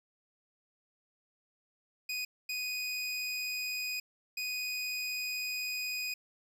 25% pulse tone bursts at uneven times, 2489 Hz, D#7, in tune, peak -30 dBFS, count 3, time 2.09-2.25 / 2.49-4 / 4.37-6.14 s, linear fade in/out 5 ms, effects none

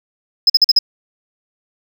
sine tone bursts, 5100 Hz, D#8, 42 cents sharp, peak -4 dBFS, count 5, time 0.47-0.79 s, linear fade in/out 5 ms, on 28 ms, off 45 ms, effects tanh soft clip ceiling -4 dBFS + 7-bit

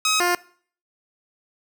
10% pulse tone pair in turn, 1270 / 352.9 Hz, D#6 / F4, +35 / +18 cents, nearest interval octave + minor seventh, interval 2217 cents, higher first, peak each -10 dBFS, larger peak neither, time 0.05-0.2 / 0.2-0.35 s, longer neither, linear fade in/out 2 ms, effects noise-tail reverb RT60 0.5 s tail -21 dB re dry

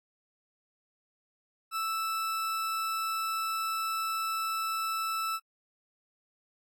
40% pulse tone, 1318.5 Hz, E6, in tune, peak -29 dBFS, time 1.71-5.4 s, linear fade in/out 50 ms, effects AAC 64 kbps

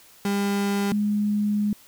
35% pulse / sine tone pair in turn, 200.6 / 207.7 Hz, G3 / G#3, +40 / 0 cents, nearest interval minor second, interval 60 cents, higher second, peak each -20 dBFS, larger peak neither, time 0.25-0.92 / 0.92-1.73 s, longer second, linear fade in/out 2 ms, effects white hiss -52 dBFS RMS until 1.87 s

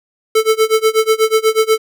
square tone with tremolo, 439.9 Hz, A4, in tune, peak -8 dBFS, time 0.35-1.78 s, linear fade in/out 5 ms, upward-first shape sine, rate 8.2 Hz, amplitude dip 95%, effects none

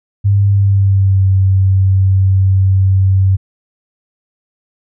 sine tone with pitch glide, 100 to 95.65 Hz, G2 to G2, +35 to -42 cents, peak -7 dBFS, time 0.24-3.37 s, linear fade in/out 20 ms, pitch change -77 cents, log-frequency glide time 0.5-1.27 s, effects none

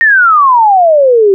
sine exponential sweep, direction down, 1864.7 to 378.4 Hz, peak -3 dBFS, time 0.01-1.34 s, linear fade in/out 0 ms, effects none

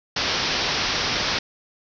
white low-pass noise, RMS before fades -24 dBFS, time 0.16-1.39 s, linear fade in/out 5 ms, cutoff 5700 Hz, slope 96 dB/octave, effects none

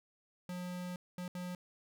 square tone bursts at uneven times, 179.4 Hz, F3, 47 cents sharp, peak -40 dBFS, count 3, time 0.49-0.96 / 1.18-1.28 / 1.35-1.55 s, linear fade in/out 2 ms, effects none

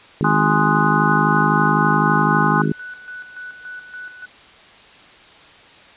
harmonic tone, 51.91 Hz, G#1, in tune, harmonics 3 / 4 / 5 / 6 / 7 / 8, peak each -20 / -22 / -24 / -26 / -27 / -28 dBFS, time 0.21-2.72 s, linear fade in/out 0 ms
sine chord, Ab dominant seventh, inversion none, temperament equal, 830.6 / 1046.5 / 1244.5 / 1480 Hz, Ab5 / C6 / Eb6 / Gb6, 0 / 0 / 0 / 0 cents, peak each -21 dBFS, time 0.24-2.62 s, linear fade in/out 5 ms
sine tone with tremolo, 1484 Hz, F#6, 5 cents sharp, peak -30 dBFS, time 1.08-4.26 s, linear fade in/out 10 ms, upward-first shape square, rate 3.5 Hz, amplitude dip 60%
effects white hiss -45 dBFS RMS until 5.96 s + resampled to 8000 Hz

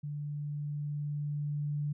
sine tone with level ramp, 146.83 Hz, D3, in tune, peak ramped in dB -35 to -30 dBFS, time 0.03-1.93 s, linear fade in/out 10 ms, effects none

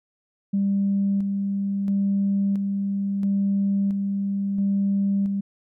sine tone with tremolo, 198.2 Hz, G3, 19 cents sharp, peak -18 dBFS, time 0.53-5.41 s, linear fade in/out 10 ms, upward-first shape square, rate 0.74 Hz, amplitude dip 35%, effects tanh soft clip ceiling -14 dBFS

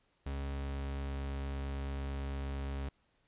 40% pulse tone with pitch glide, 69.3 to 68.86 Hz, C#2 to C#2, 0 to -11 cents, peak -35 dBFS, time 0.26-2.89 s, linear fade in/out 5 ms, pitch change -11 cents, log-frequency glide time 0.48-1.28 s, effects pink hiss -74 dBFS RMS until 3.27 s + resampled to 8000 Hz

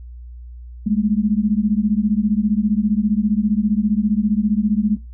sine beating tone pair, 203.5 / 218.5 Hz, G#3 / A3, -35 / -12 cents, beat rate 15 Hz, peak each -18 dBFS, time 0.86-4.97 s, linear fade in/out 10 ms, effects noise-tail reverb RT60 0.2 s tail -21 dB re dry + added 60 Hz sine -33 dBFS peak until 5.13 s

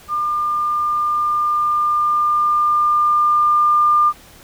sine tone with level ramp, 1200 Hz, D6, 37 cents sharp, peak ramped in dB -17 to -10 dBFS, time 0.08-4.13 s, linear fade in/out 50 ms, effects pink hiss -44 dBFS RMS until 4.43 s

